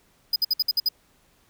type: tone bursts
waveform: square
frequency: 4978 Hz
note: D#8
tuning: in tune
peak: -19 dBFS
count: 7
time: 0.33-0.888 s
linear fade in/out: 5 ms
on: 30 ms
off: 58 ms
effects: pink hiss -62 dBFS RMS until 1.49 s